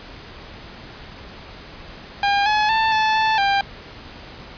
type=tone with pitch steps; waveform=sawtooth; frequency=805 / 849 / 887 / 872 / 878 / 795 Hz; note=G5 / G#5 / A5 / A5 / A5 / G5; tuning=+46 / +38 / +14 / -16 / -4 / +24 cents; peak=-12 dBFS; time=2.23-3.61 s; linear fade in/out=2 ms; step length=230 ms; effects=pink hiss -39 dBFS RMS until 4.57 s + resampled to 11025 Hz